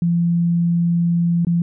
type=tone with dropouts; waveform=sine; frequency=170.9 Hz; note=F3; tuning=37 cents flat; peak=-14 dBFS; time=0.02-1.62 s; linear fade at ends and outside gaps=2 ms; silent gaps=1.449-1.469 s; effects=none